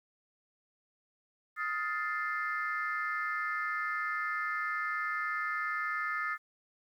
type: chord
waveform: sine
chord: F dominant seventh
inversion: third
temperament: equal with one note detuned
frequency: 1256.8 / 1396.9 / 1760 / 2093 Hz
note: Eb6 / F6 / A6 / C7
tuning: +17 / 0 / 0 / 0 cents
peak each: -35 / -39 / -35 / -39 dBFS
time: 1.56-6.38 s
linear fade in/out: 50 ms
effects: tanh soft clip ceiling -23 dBFS + 11-bit